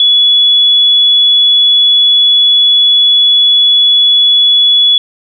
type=tone; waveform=sine; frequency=3400 Hz; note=G#7; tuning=40 cents sharp; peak=-4 dBFS; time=0-4.98 s; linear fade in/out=2 ms; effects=none